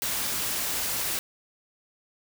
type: noise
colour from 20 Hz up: white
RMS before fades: -29 dBFS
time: 0.02-1.19 s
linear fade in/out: 0 ms
effects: none